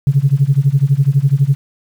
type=tone with tremolo; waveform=sine; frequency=138.59 Hz; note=C#3; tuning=in tune; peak=-5 dBFS; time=0.07-1.55 s; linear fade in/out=0 ms; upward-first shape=sine; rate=12 Hz; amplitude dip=95%; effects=tanh soft clip ceiling -1 dBFS + 7-bit